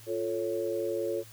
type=chord; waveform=sine; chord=F augmented; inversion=none; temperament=equal; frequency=349.2 / 440 / 554.4 Hz; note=F4 / A4 / C#5; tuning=0 / 0 / 0 cents; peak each=-33 dBFS; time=0.06-1.24 s; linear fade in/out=50 ms; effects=added 111 Hz sine -52 dBFS peak until 1.32 s + white hiss -53 dBFS RMS until 1.32 s

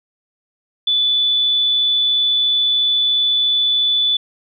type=tone; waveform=sine; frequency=3477 Hz; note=A7; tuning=21 cents flat; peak=-13 dBFS; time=0.87-4.17 s; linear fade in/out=5 ms; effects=none

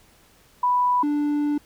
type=tone pair in turn; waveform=sine / triangle; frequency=987.8 / 293.7 Hz; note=B5 / D4; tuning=0 / 0 cents; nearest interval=octave + major sixth; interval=2100 cents; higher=first; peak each=-17 / -18 dBFS; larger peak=first; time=0.63-1.03 / 1.03-1.58 s; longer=second; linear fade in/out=5 ms; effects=pink hiss -56 dBFS RMS until 1.65 s

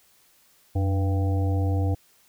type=harmonic tone with a mistuned harmonic; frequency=98 Hz; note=G2; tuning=in tune; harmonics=1 / 3 / 5 / 7 / 8; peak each=-21 / -31 / -35 / -38 / -39 dBFS; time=0.75-1.95 s; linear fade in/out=10 ms; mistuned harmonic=1; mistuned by=-120 cents; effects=white hiss -60 dBFS RMS until 2.28 s

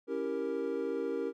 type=chord; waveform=triangle; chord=C# diminished seventh; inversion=none; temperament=equal; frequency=277.2 / 329.6 / 392 / 466.2 Hz; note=C#4 / E4 / G4 / Bb4; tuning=0 / 0 / 0 / 0 cents; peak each=-37 / -38 / -35 / -33 dBFS; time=0.07-1.33 s; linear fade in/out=50 ms; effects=none

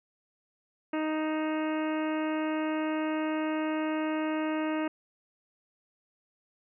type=harmonic tone with a mistuned harmonic; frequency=311.1 Hz; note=D#4; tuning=in tune; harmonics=1 / 2 / 3 / 4 / 5 / 6 / 7 / 8 / 9; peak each=-29 / -35 / -39 / -41 / -43 / -45 / -46 / -47 / -48 dBFS; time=0.93-4.88 s; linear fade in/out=5 ms; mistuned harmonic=8; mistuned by=+33 cents; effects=none

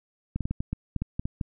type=clicks; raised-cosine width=5 ms; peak=-16 dBFS; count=11; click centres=0.36 / 0.407 / 0.455 / 0.51 / 0.605 / 0.73 / 0.963 / 1.02 / 1.195 / 1.255 / 1.412 s; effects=none

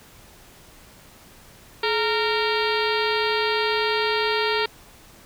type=harmonic tone with a mistuned harmonic; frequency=461.5 Hz; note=A#4; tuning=17 cents flat; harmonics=1 / 2 / 3 / 4 / 5 / 6 / 7 / 8 / 9 / 10; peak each=-24 / -27 / -29 / -30 / -31 / -32 / -32 / -33 / -34 / -34 dBFS; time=1.83-4.66 s; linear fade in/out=5 ms; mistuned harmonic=1; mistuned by=-130 cents; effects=pink hiss -49 dBFS RMS until 5.25 s

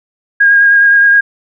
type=tone with vibrato; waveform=sine; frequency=1628 Hz; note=G#6; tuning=35 cents flat; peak=-4 dBFS; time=0.4-1.21 s; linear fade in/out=10 ms; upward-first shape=sine; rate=9.6 Hz; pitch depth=16 cents each way; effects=none

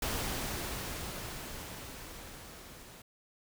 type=noise with level ramp; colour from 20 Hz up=pink; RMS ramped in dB=-34 to -52 dBFS; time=0.02-3.02 s; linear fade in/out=5 ms; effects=none

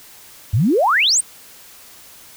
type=exponential sweep; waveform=sine; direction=up; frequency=90.1 to 9330 Hz; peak=-12 dBFS; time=0.53-1.21 s; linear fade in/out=10 ms; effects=white hiss -43 dBFS RMS until 2.36 s

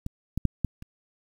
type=clicks; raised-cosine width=5 ms; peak=-19 / -15 / -9 / -12 / -29 dBFS; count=5; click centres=0.064 / 0.376 / 0.453 / 0.647 / 0.824 s; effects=8-bit

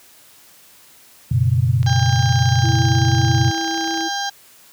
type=chord; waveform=sine; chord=F# suspended fourth; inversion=none; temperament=equal with one note detuned; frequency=92.5 / 120.51 / 138.59 Hz; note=F#2 / B2 / C#3; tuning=0 / -42 / 0 cents; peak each=-19 / -15 / -20 dBFS; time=1.31-3.51 s; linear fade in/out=5 ms
type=click train; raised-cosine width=0.2 ms; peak=-16 dBFS; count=67; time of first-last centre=1.83-4.008 s; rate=30.3 Hz
type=harmonic tone; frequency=800 Hz; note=G5; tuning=35 cents sharp; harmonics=1 / 2 / 4 / 5 / 6 / 7 / 8; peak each=-24 / -27 / -30 / -31 / -32 / -32 / -33 dBFS; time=1.86-4.3 s; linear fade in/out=10 ms
type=tone with vibrato; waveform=sine; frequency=327.8 Hz; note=E4; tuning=10 cents flat; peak=-24 dBFS; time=2.63-4.09 s; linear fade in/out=20 ms; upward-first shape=sine; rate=6.4 Hz; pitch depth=9 cents each way
effects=white hiss -48 dBFS RMS until 4.72 s + high-pass 60 Hz 12 dB/octave

